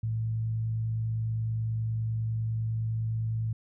sine tone with frequency modulation, 111.9 Hz, A2, 30 cents sharp, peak -27 dBFS, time 0.03-3.53 s, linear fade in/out 5 ms, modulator 49.8 Hz, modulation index 0.23, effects none

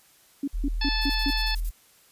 sine tone bursts, 280 Hz, C#4, 18 cents sharp, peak -24 dBFS, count 5, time 0.43-1.305 s, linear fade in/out 5 ms, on 47 ms, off 160 ms
sine tone, 40.42 Hz, E1, 33 cents flat, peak -25 dBFS, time 0.53-1.71 s, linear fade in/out 20 ms
harmonic tone, 873 Hz, A5, 14 cents flat, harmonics 1 / 2 / 3 / 4 / 5 / 6, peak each -35 / -33 / -34 / -34 / -30 / -34 dBFS, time 0.81-1.55 s, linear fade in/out 5 ms
violet noise with tremolo, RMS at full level -40 dBFS, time 1.01-1.72 s, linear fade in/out 10 ms, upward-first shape square, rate 11 Hz, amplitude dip 80%
effects white hiss -58 dBFS RMS until 2.11 s + resampled to 32000 Hz

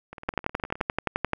two click trains, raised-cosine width 0.5 ms, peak -9 / -24 dBFS, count 13 / 14, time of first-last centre 0.29-1.333 / 0.13-0.807 s, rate 11.5 / 19.2 Hz, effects none

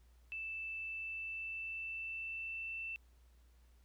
sine tone with pitch glide, 2644 to 2670 Hz, E7 to E7, +5 to +22 cents, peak -40 dBFS, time 0.32-2.96 s, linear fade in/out 0 ms, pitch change +17 cents, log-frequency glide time 0.8-2.77 s, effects added 60 Hz sine -62 dBFS peak until 3.84 s + pink hiss -75 dBFS RMS until 3.84 s

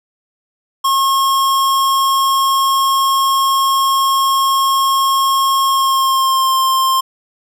square tone with pitch glide, 1082 to 1056.7 Hz, C#6 to C6, -42 to +17 cents, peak -12 dBFS, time 0.84-7.01 s, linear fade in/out 10 ms, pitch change -41 cents, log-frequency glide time 5.66-6.55 s, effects none

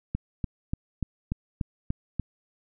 click train, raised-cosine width 5 ms, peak -15 dBFS, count 8, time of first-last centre 0.15-2.197 s, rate 3.42 Hz, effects none

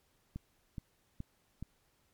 click train, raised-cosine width 5 ms, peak -28 dBFS, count 4, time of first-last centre 0.36-1.626 s, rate 2.37 Hz, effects pink hiss -73 dBFS RMS until 2.13 s + MP3 96 kbps

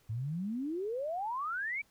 sine exponential sweep, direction up, 103.83 to 2349 Hz, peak -33 dBFS, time 0.09-1.82 s, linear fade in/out 10 ms, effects pink hiss -68 dBFS RMS until 1.9 s

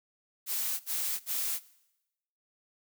blue noise bursts, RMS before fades -32 dBFS, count 3, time 0.46-1.598 s, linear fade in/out 50 ms, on 340 ms, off 59 ms, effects noise-tail reverb RT60 0.9 s tail -20 dB re dry

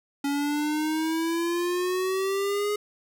square exponential sweep, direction up, 280.2 to 418.5 Hz, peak -25 dBFS, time 0.24-2.76 s, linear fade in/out 5 ms, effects none

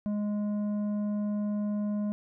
sine tone with tanh clipping, 207.7 Hz, G#3, in tune, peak -29 dBFS, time 0.06-2.12 s, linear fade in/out 0 ms, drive 8 dB, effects none

